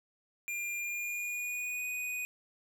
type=tone with pitch glide; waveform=square; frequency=2400 to 2483 Hz; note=D7 to D#7; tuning=+37 to -4 cents; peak=-35 dBFS; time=0.48-2.25 s; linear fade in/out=0 ms; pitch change=+59 cents; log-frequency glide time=0.78-1.85 s; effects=11-bit